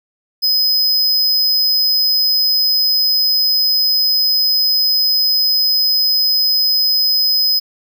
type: tone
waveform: square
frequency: 5040 Hz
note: D#8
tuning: 21 cents sharp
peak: -12 dBFS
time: 0.42-7.6 s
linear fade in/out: 20 ms
effects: 9-bit